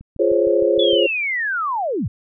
click train, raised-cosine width 5 ms, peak -27 dBFS, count 7, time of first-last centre 0.01-0.932 s, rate 6.51 Hz
sine chord, Db major seventh, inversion first, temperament just, 346.5 / 415.8 / 519.7 / 554.4 Hz, F4 / Ab4 / C5 / Db5, -14 / +2 / -12 / 0 cents, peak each -19 dBFS, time 0.19-1.07 s, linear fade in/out 10 ms
sine linear sweep, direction down, 3474 to 70 Hz, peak -19 dBFS, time 0.79-2.08 s, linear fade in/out 5 ms
effects none

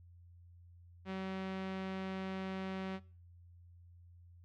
sawtooth tone with low-pass filter, 190 Hz, F#3, 46 cents sharp, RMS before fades -41 dBFS, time 1.05-3 s, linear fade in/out 50 ms, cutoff 2900 Hz, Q 1.1, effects noise-tail reverb RT60 0.4 s tail -20 dB re dry + added 87 Hz sine -56 dBFS peak until 4.44 s

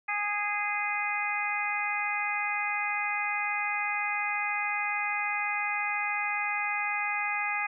harmonic tone, 413.1 Hz, G#4, 9 cents flat, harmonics 2 / 3 / 4 / 5 / 6, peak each -34 / -36 / -37 / -32 / -33 dBFS, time 0.08-7.67 s, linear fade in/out 10 ms, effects none

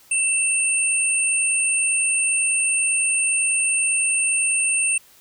sine tone pair together, 2667 / 8945 Hz, E7 / C#9, +20 / +15 cents, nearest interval octave + major sixth, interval 2095 cents, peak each -22 / -19 dBFS, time 0.11-4.98 s, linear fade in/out 5 ms, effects white hiss -52 dBFS RMS until 5.2 s

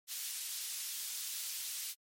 pink high-pass noise, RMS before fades -41 dBFS, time 0.07-1.95 s, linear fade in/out 50 ms, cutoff 4100 Hz, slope 12 dB/octave, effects MP3 64 kbps

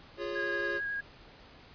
square chord, Db major, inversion first, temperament equal with one note detuned, 349.2 / 411.2 / 554.4 Hz, F4 / Ab4 / Db5, 0 / -17 / 0 cents, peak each -39 / -39 / -39 dBFS, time 0.17-0.81 s, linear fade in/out 50 ms
sine tone with vibrato, 1644 Hz, G#6, 18 cents flat, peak -32 dBFS, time 0.35-1.01 s, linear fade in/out 10 ms, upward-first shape sine, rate 11 Hz, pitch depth 15 cents each way
effects pink hiss -54 dBFS RMS until 1.74 s + resampled to 11025 Hz

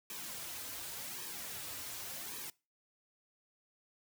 white noise with flanger, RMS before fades -44 dBFS, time 0.1-2.5 s, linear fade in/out 2 ms, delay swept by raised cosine 1.4 to 5.4 ms, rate 0.88 Hz, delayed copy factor -0.8, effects noise-tail reverb RT60 0.3 s tail -23 dB re dry

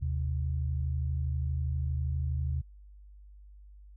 sine tone pair together, 77.1 / 129.5 Hz, D#2 / C3, -15 / -17 cents, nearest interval major sixth, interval 898 cents, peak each -29 / -34 dBFS, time 0.01-2.62 s, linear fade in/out 20 ms, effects added 50 Hz sine -49 dBFS peak until 3.96 s

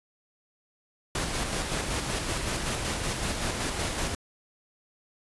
pink noise with tremolo, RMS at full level -29 dBFS, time 1.15-4.15 s, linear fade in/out 2 ms, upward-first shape square, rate 5.3 Hz, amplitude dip 30%, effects resampled to 24000 Hz

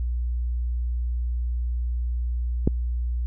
click, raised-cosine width 3 ms, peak -6 dBFS, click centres 2.675 s, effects added 60 Hz sine -23 dBFS peak until 3.26 s

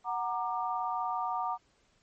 sine chord, Gb augmented, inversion none, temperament equal with one note detuned, 740 / 932.3 / 1191.7 Hz, Gb5 / Bb5 / D6, 0 / 0 / +25 cents, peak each -34 / -34 / -35 dBFS, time 0.04-1.58 s, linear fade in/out 50 ms, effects pink hiss -69 dBFS RMS until 2.02 s + MP3 32 kbps

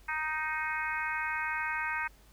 harmonic tone with a mistuned harmonic, 311.1 Hz, D#4, in tune, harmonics 3 / 4 / 5 / 6 / 7 / 8, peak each -37 / -40 / -35 / -39 / -38 / -41 dBFS, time 0.08-2.08 s, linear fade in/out 10 ms, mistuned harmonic 8, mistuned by +17 cents, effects added 50 Hz sine -56 dBFS peak until 2.32 s + pink hiss -62 dBFS RMS until 2.32 s

